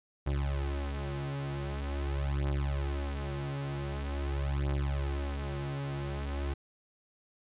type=beating tone pair; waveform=30% pulse; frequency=69.7 / 70.15 Hz; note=C#2 / C#2; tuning=+10 / +21 cents; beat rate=0.45 Hz; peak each=-32 / -31 dBFS; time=0.26-6.54 s; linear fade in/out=10 ms; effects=resampled to 8000 Hz